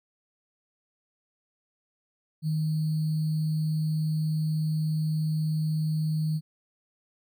sine tone with sample-and-hold, 156.1 Hz, D#3, 6 cents sharp, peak -24 dBFS, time 2.42-6.41 s, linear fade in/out 50 ms, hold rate 4410 Hz, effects none

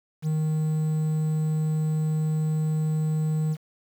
triangle tone with quantisation, 155.56 Hz, D#3, in tune, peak -20 dBFS, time 0.22-3.57 s, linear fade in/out 50 ms, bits 8, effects none

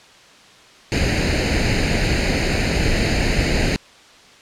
pink noise with comb filter, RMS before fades -18 dBFS, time 0.92-3.76 s, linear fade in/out 0 ms, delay 0.44 ms, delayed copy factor +0.75, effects white hiss -46 dBFS RMS until 4.41 s + low-pass 5000 Hz 12 dB/octave

